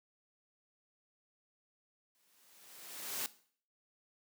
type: noise with exponential growth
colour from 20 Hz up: white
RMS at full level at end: -36 dBFS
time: 2.15-3.26 s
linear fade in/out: 0 ms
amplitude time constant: 240 ms
effects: noise-tail reverb RT60 0.5 s tail -17 dB re dry + high-pass 200 Hz 12 dB/octave